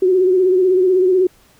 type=tone with vibrato; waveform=sine; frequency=370 Hz; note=F#4; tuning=in tune; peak=-10 dBFS; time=0.02-1.27 s; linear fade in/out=5 ms; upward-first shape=sine; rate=16 Hz; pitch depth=53 cents each way; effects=pink hiss -52 dBFS RMS until 1.59 s